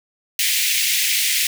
pink high-pass noise, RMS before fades -19 dBFS, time 0.39-1.47 s, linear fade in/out 2 ms, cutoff 2000 Hz, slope 48 dB/octave, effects none

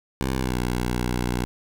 10% pulse tone with pitch glide, 65.41 to 61.03 Hz, C2 to B1, 0 to -20 cents, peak -15 dBFS, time 0.21-1.45 s, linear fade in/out 0 ms, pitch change -120 cents, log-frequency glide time 0.35-0.58 s, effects none

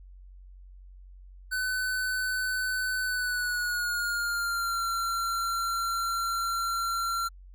square tone with pitch glide, 1508 to 1367 Hz, F#6 to F6, +32 to -37 cents, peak -28 dBFS, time 1.51-7.29 s, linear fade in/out 20 ms, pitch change -169 cents, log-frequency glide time 3.03-4.84 s, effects added 46 Hz sine -46 dBFS peak until 7.54 s

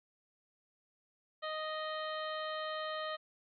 harmonic tone with a mistuned harmonic, 622.3 Hz, D#5, in tune, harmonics 1 / 2 / 3 / 4 / 5 / 6 / 7, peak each -40 / -41 / -45 / -57 / -47 / -52 / -52 dBFS, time 1.42-3.17 s, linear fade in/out 20 ms, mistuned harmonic 7, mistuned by -78 cents, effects none

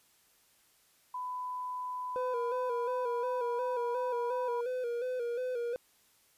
sine tone with pitch glide, 1000 to 977.2 Hz, B5 to B5, +21 to -19 cents, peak -35 dBFS, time 1.14-4.61 s, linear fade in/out 5 ms, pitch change -40 cents, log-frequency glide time 2.41-3.7 s
triangle tone with vibrato, 490 Hz, B4, 14 cents flat, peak -30 dBFS, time 2.16-5.76 s, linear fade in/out 0 ms, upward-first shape square, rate 2.8 Hz, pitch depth 57 cents each way
effects white hiss -67 dBFS RMS until 6.37 s + resampled to 32000 Hz

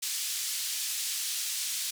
white band-pass noise, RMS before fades -33 dBFS, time 0.02-1.91 s, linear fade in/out 10 ms, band 3200 to 9100 Hz, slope 12 dB/octave, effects none

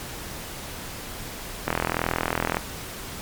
click train, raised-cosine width 0.5 ms, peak -7 dBFS, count 38, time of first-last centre 1.68-2.569 s, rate 41.6 Hz, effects pink hiss -36 dBFS RMS until 3.21 s + MP3 96 kbps

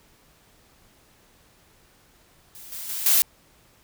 blue noise with level steps, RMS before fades -43 / -35 / -30 / -18 dBFS, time 2.55-3.22 s, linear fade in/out 0 ms, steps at 2.72 / 2.89 / 3.06 s, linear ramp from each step 2 ms, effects pink hiss -58 dBFS RMS until 3.83 s

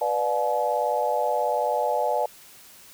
sine chord, B diminished seventh, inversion none, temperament just, 493.9 / 592.7 / 711.2 / 853.4 Hz, B4 / D5 / F5 / Ab5, 0 / +16 / +31 / +47 cents, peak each -28 / -26 / -28 / -26 dBFS, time 0.01-2.26 s, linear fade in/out 5 ms, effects white hiss -49 dBFS RMS until 2.93 s

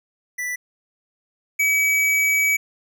square tone pair in turn, 1975.5 / 2280 Hz, B6 / C#7, 0 / +48 cents, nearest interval major second, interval 248 cents, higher second, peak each -25 / -17 dBFS, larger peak second, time 0.38-0.56 / 1.59-2.57 s, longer second, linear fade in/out 10 ms, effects none

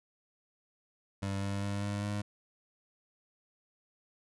25% pulse tone with pitch steps, 98.4 / 99.54 / 100.7 / 101.87 / 103.05 Hz, G2 / G2 / G2 / G#2 / G#2, +7 / +27 / +47 / -33 / -13 cents, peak -29 dBFS, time 1.22-2.22 s, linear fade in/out 10 ms, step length 200 ms, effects resampled to 24000 Hz

